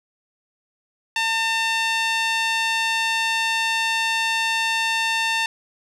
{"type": "tone with band-pass filter", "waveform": "sawtooth", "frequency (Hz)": 900, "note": "A5", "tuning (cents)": 39, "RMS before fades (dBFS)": -22, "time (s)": [1.16, 5.46], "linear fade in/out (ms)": 2, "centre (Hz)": 2900, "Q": 1.3, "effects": []}